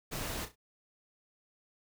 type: noise with echo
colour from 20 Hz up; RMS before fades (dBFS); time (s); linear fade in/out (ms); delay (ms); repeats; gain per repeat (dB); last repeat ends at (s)
pink; -38; 0.11-0.46; 20; 33; 3; -10; 0.559
effects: none

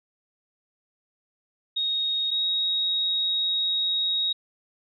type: tone pair in turn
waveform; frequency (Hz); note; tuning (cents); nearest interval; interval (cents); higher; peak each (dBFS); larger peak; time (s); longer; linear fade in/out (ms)
sine; 3744 / 3779; A#7 / A#7; +7 / +23; unison; 16; second; -23 / -22; second; 1.76-2.31 / 2.31-4.33; second; 10
effects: none

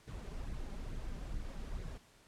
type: noise with flanger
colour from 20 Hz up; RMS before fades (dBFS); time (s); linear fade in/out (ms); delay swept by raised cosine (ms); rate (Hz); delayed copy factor
brown; -42; 0.07-1.98; 10; 0.46 to 5.16; 2.3; +0.6
effects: pink hiss -64 dBFS RMS until 2.27 s + low-pass 10000 Hz 12 dB/octave

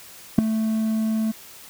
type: tone with ADSR envelope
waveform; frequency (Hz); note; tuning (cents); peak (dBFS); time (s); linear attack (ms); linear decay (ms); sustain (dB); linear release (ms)
triangle; 220; A3; 0; -3; 0.38-1.32; 8; 3; -15; 14
effects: white hiss -44 dBFS RMS until 1.69 s

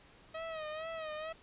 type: tone with vibrato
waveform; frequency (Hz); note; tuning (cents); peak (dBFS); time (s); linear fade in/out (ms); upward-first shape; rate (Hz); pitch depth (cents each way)
sawtooth; 633; D#5; +30; -35; 0.34-1.33; 10; sine; 2.2; 65
effects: pink hiss -60 dBFS RMS until 1.42 s + resampled to 8000 Hz

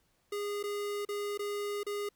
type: tone with dropouts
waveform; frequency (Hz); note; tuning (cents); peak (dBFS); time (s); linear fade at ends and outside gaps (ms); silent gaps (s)
square; 410; G#4; -22; -34; 0.32-2.09; 5; 0.629-0.637 / 1.051-1.088 / 1.376-1.392 / 1.833-1.865
effects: pink hiss -73 dBFS RMS until 2.15 s

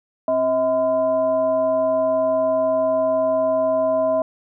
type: tone with frequency modulation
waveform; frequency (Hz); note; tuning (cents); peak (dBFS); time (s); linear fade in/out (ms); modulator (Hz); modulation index
sine; 641; E5; -49; -16; 0.28-4.22; 2; 376; 0.52
effects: none

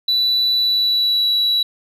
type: tone with pitch glide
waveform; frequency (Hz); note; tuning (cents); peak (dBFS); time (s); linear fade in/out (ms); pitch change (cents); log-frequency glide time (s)
sine; 3964 to 3921; B7 to B7; +6 to -13; -12; 0.08-1.63; 5; -19; 0.55-1.28
effects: tanh soft clip ceiling -12 dBFS

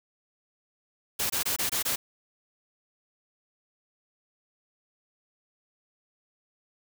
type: noise bursts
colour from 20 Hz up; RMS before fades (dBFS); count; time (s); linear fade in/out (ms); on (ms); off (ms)
white; -28; 6; 1.19-1.96; 10; 110; 22
effects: none

